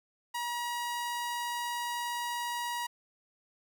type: tone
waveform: sawtooth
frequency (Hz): 957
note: A#5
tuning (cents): +45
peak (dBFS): -29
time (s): 0.34-2.87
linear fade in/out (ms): 10
effects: none